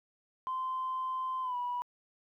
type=tone with pitch glide; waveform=sine; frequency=1036 to 977.9 Hz; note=C6 to B5; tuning=-17 to -17 cents; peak=-31 dBFS; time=0.47-1.82 s; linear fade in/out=0 ms; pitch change=-100 cents; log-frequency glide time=1.42-1.56 s; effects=tanh soft clip ceiling -28 dBFS + 12-bit